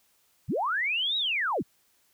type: linear two-way sweep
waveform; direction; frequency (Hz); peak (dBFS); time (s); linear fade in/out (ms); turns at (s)
sine; up then down; 67.7 to 3894 to 67.7; -25; 0.48-1.63; 20; 1.17
effects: white hiss -67 dBFS RMS until 2.13 s